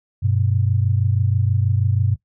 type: tone pair together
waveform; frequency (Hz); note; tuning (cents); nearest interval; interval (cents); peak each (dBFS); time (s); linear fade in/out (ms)
sine; 97.24 / 123.47; G2 / B2; -13 / 0; major third; 413; -17 / -20; 0.22-2.16; 20
effects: noise-tail reverb RT60 0.1 s tail -18 dB re dry